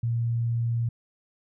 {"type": "tone", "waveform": "sine", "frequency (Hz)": 117, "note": "A#2", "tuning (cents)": 7, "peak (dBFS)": -23, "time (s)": [0.03, 0.89], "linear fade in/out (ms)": 5, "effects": []}